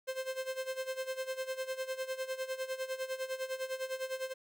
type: tone with tremolo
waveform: 45% pulse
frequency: 523 Hz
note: C5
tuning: 1 cent flat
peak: -33 dBFS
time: 0.07-4.34 s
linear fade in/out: 20 ms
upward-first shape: sine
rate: 9.9 Hz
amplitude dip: 80%
effects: none